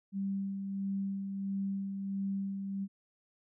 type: tone with tremolo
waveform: sine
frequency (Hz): 196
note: G3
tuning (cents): 0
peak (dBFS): -31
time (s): 0.12-2.88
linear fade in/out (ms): 50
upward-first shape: sine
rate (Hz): 1.5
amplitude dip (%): 40
effects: none